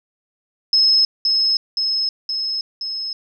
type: tone with echo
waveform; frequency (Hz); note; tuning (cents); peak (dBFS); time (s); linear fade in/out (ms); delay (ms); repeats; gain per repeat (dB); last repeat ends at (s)
sine; 5180; E8; -31; -11; 0.73-1.05; 2; 520; 4; -3; 3.13
effects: none